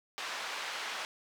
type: band-pass noise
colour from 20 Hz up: pink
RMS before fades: -39 dBFS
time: 0.18-1.05 s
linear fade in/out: 0 ms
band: 980 to 4500 Hz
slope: 12 dB/octave
effects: none